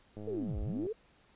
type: click train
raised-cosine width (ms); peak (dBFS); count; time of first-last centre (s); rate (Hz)
2; -32; 74; 0.17-0.865; 105
type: linear two-way sweep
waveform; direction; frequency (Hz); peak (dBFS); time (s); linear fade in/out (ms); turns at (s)
sine; down then up; 466.2 to 30.99 to 466.2; -33; 0.27-0.93; 10; 0.6
effects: pink hiss -65 dBFS RMS until 1.35 s + resampled to 8000 Hz